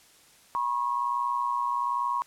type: tone pair together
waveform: sine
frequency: 966.9 / 1088 Hz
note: B5 / C#6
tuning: -37 / -33 cents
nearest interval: major second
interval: 204 cents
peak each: -28 dBFS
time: 0.55-2.22 s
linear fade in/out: 0 ms
effects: white hiss -57 dBFS RMS until 2.26 s + low-pass 11000 Hz 12 dB/octave